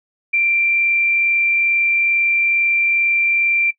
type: tone with frequency modulation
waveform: sine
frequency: 2363 Hz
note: D7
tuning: 10 cents sharp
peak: -13 dBFS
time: 0.33-3.71 s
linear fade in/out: 10 ms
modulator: 42.3 Hz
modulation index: 0.47
effects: noise-tail reverb RT60 0.1 s tail -21 dB re dry